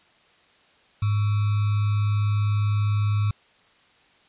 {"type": "tone with sample-and-hold", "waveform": "sine", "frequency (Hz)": 103.83, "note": "G#2", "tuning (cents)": 0, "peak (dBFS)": -19, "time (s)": [1.02, 3.31], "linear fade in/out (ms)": 5, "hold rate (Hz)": 1225, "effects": ["white hiss -58 dBFS RMS until 4.28 s", "resampled to 8000 Hz"]}